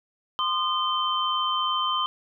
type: tone cluster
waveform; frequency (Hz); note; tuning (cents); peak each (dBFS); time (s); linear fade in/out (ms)
sine; 1039 / 1222 / 3097; C6 / D#6 / G7; -12 / -32 / -22; -27; 0.39-2.06; 0
effects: none